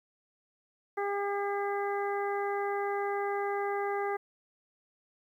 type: harmonic tone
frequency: 403 Hz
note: G4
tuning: 48 cents sharp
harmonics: 1 / 2 / 3 / 4 / 5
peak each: -32 / -34 / -39 / -42 / -42 dBFS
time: 0.97-4.17 s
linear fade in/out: 10 ms
effects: 11-bit